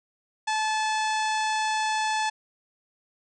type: harmonic tone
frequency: 867 Hz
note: A5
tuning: 26 cents flat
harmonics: 1 / 2 / 3 / 4 / 5 / 6 / 7 / 8 / 9 / 10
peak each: -25 / -31 / -35 / -37 / -39 / -41 / -42 / -43 / -44 / -45 dBFS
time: 0.47-2.3 s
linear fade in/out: 10 ms
effects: none